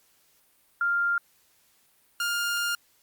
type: tone pair in turn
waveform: sine / sawtooth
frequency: 1396.9 / 1407.4 Hz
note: F6 / F6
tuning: 0 / +13 cents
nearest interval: unison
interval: 13 cents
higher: second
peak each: -22 dBFS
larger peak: neither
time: 0.81-1.18 / 2.2-2.75 s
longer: second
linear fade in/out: 2 ms
effects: white hiss -64 dBFS RMS until 3.02 s + Opus 48 kbps